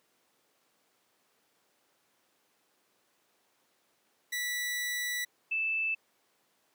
sawtooth / sine tone pair in turn, 1960 / 2636 Hz, B6 / E7, -14 / -1 cents, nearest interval perfect fourth, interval 513 cents, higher second, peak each -28 dBFS, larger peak neither, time 4.32-5.25 / 5.51-5.95 s, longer first, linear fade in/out 10 ms, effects pink hiss -71 dBFS RMS until 6.74 s + high-pass 300 Hz 12 dB/octave

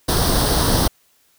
pink noise with comb filter, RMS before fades -17 dBFS, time 0.08-0.88 s, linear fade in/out 10 ms, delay 0.21 ms, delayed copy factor +0.7, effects white hiss -59 dBFS RMS until 1.38 s

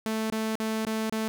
sawtooth tone with dropouts, 220 Hz, A3, in tune, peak -23 dBFS, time 0.06-1.28 s, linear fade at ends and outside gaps 0 ms, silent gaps 0.301-0.323 / 0.554-0.6 / 0.851-0.868 / 1.097-1.124 s, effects none

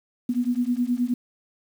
sine beating tone pair, 240 / 249.5 Hz, B3 / B3, -49 / +18 cents, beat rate 9.5 Hz, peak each -24 / -24 dBFS, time 0.29-1.14 s, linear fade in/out 5 ms, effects 8-bit

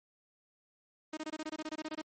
sawtooth tone bursts, 311.1 Hz, D#4, in tune, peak -33 dBFS, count 14, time 1.13-2.016 s, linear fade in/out 5 ms, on 41 ms, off 24 ms, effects MP3 32 kbps

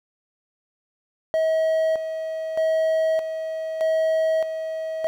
triangle tone with tremolo, 640 Hz, D#5, 49 cents sharp, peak -16 dBFS, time 1.34-5.07 s, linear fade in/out 0 ms, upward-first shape square, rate 0.81 Hz, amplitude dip 60%, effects 9-bit

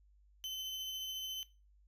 35% pulse tone with tremolo, 3055 Hz, G7, 45 cents flat, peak -37 dBFS, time 0.44-1.43 s, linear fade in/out 0 ms, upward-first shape triangle, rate 14 Hz, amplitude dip 25%, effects noise-tail reverb RT60 0.3 s tail -18 dB re dry + added 50 Hz sine -63 dBFS peak until 1.87 s

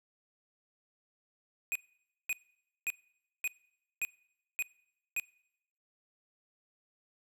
square tone bursts, 2489 Hz, D#7, in tune, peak -31 dBFS, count 7, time 1.72-5.198 s, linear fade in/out 0 ms, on 34 ms, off 540 ms, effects noise-tail reverb RT60 0.8 s tail -24 dB re dry

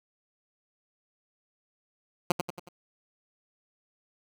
10% pulse tone with echo, 176.5 Hz, F3, 19 cents sharp, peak -12 dBFS, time 2.3-2.32 s, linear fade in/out 5 ms, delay 92 ms, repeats 4, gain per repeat -6 dB, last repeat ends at 2.688 s, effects none

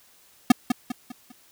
square tone with echo, 246.9 Hz, B3, in tune, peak -10 dBFS, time 0.5-0.52 s, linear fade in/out 5 ms, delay 200 ms, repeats 4, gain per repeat -8 dB, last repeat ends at 1.32 s, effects white hiss -57 dBFS RMS until 1.51 s

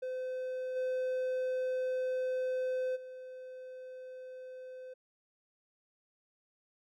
triangle tone with level steps, 512 Hz, C5, 38 cents flat, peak -33 / -29 / -42 dBFS, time 0.02-4.94 s, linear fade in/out 10 ms, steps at 0.75 / 2.95 s, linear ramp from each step 20 ms, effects none

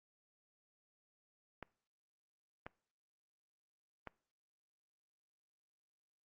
clicks, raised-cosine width 0.5 ms, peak -30 dBFS, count 3, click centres 1.627 / 2.665 / 4.073 s, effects noise-tail reverb RT60 0.5 s tail -23 dB re dry + Opus 48 kbps

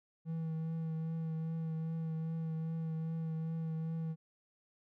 triangle tone with vibrato, 161.6 Hz, E3, 34 cents flat, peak -33 dBFS, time 0.25-4.16 s, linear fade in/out 50 ms, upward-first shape triangle, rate 2.5 Hz, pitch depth 23 cents each way, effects none

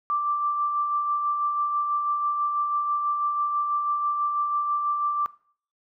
sine tone with tremolo, 1174.7 Hz, D6, in tune, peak -21 dBFS, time 0.1-5.26 s, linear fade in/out 0 ms, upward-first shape sine, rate 6.1 Hz, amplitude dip 35%, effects noise-tail reverb RT60 0.5 s tail -19 dB re dry

